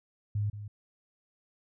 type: tone with echo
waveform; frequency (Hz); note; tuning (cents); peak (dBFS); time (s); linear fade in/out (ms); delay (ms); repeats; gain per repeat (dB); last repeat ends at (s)
sine; 103.83; G#2; 0; -27; 0.35-0.5; 5; 180; 1; -11; 0.68
effects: none